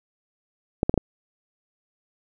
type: clicks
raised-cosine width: 2 ms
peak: -6 dBFS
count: 4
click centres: 0.831 / 0.895 / 0.941 / 0.977 s
effects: none